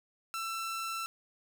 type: tone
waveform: sawtooth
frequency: 1338 Hz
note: E6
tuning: 25 cents sharp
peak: -31 dBFS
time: 0.34-1.06 s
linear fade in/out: 0 ms
effects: none